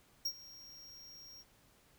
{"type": "tone with ADSR envelope", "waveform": "square", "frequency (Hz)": 5588, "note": "F8", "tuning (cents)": 0, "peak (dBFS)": -32, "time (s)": [0.25, 1.44], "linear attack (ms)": 8, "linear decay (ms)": 64, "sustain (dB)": -20, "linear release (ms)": 36, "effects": ["pink hiss -67 dBFS RMS until 1.98 s"]}